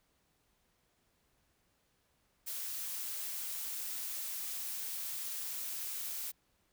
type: noise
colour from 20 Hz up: blue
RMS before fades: -40 dBFS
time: 2.46-6.32 s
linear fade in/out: 20 ms
effects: pink hiss -75 dBFS RMS until 6.72 s